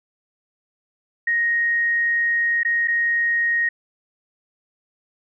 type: tone with dropouts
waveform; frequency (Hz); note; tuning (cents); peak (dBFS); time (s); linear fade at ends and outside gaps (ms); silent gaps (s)
sine; 1871; A#6; +6; -17; 1.27-3.69; 5; 2.633-2.649 / 2.875-2.881
effects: none